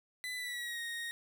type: tone with pitch glide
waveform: 30% pulse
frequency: 2000 to 1866.1 Hz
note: B6 to A#6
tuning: +21 to +1 cents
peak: -35 dBFS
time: 0.24-1.11 s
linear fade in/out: 0 ms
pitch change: -120 cents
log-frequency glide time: 0.36-0.81 s
effects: none